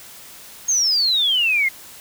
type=exponential sweep; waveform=sine; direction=down; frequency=6580 to 2074 Hz; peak=-15 dBFS; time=0.68-1.69 s; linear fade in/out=10 ms; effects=white hiss -41 dBFS RMS until 2 s